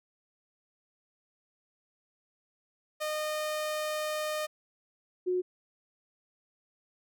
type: tone pair in turn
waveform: sawtooth / sine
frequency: 612 / 363.9 Hz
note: D#5 / F#4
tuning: -29 / -29 cents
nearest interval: major sixth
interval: 900 cents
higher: first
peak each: -27 / -26 dBFS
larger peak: second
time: 3-4.47 / 5.26-5.42 s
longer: first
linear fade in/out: 20 ms
effects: none